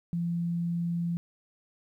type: tone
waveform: sine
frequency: 170.8 Hz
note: F3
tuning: 38 cents flat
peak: -27 dBFS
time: 0.13-1.17 s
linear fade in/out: 0 ms
effects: 11-bit